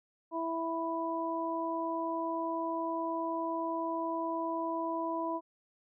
harmonic tone, 329.6 Hz, E4, in tune, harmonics 1 / 2 / 3, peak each -36 / -37 / -35 dBFS, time 0.31-5.41 s, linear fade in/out 50 ms, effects none

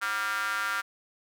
square tone with high-pass filter, 107 Hz, A2, 48 cents flat, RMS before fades -30 dBFS, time 0.01-0.82 s, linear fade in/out 20 ms, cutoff 1400 Hz, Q 5.1, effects none

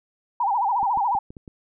sine tone with vibrato, 880 Hz, A5, in tune, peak -19 dBFS, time 0.4-1.19 s, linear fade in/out 5 ms, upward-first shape sine, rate 14 Hz, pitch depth 210 cents each way
clicks, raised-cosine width 3 ms, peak -27 dBFS, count 6, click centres 0.83 / 0.974 / 1.151 / 1.305 / 1.368 / 1.478 s
effects none

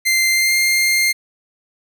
sawtooth tone with pitch glide, 2085 to 2110 Hz, C7 to C7, -7 to +14 cents, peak -10 dBFS, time 0.05-1.13 s, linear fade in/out 20 ms, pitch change +21 cents, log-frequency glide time 0.3-0.55 s, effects none

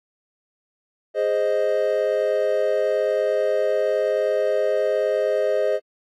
triangle chord, Ab major, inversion none, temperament equal with one note detuned, 414.1 / 523.3 / 622.3 Hz, Ab4 / C5 / Eb5, -5 / 0 / 0 cents, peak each -22 / -21 / -20 dBFS, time 1.14-5.8 s, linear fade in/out 50 ms, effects AAC 48 kbps

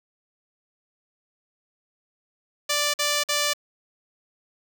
5% pulse tone bursts, 587.3 Hz, D5, in tune, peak -10 dBFS, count 3, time 2.69-3.536 s, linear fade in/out 10 ms, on 250 ms, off 48 ms, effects 8-bit

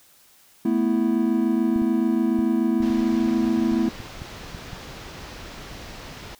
triangle chord, A suspended second, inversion none, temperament equal, 220 / 246.9 / 329.6 Hz, A3 / B3 / E4, 0 / 0 / 0 cents, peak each -21 dBFS, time 0.65-3.89 s, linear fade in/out 5 ms
clicks, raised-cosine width 5 ms, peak -24 dBFS, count 10, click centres 1.761 / 1.818 / 2.39 / 2.805 / 2.903 / 3.719 / 4.002 / 4.219 / 4.549 / 4.732 s
pink low-pass noise, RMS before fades -39 dBFS, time 2.82-6.35 s, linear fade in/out 2 ms, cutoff 6000 Hz, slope 24 dB/octave
effects white hiss -55 dBFS RMS until 6.39 s

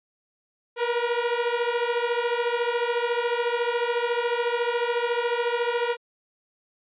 sawtooth beating tone pair, 470.4 / 484.4 Hz, A#4 / B4, +16 / -34 cents, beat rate 14 Hz, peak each -22 dBFS, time 0.76-5.97 s, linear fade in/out 50 ms, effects resampled to 8000 Hz

